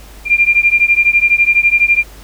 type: beating tone pair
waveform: sine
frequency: 2386 / 2398 Hz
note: D7 / D7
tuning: +27 / +36 cents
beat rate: 12 Hz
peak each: -11 dBFS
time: 0.25-2.04 s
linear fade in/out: 50 ms
effects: added 50 Hz sine -35 dBFS peak until 2.23 s + pink hiss -40 dBFS RMS until 2.23 s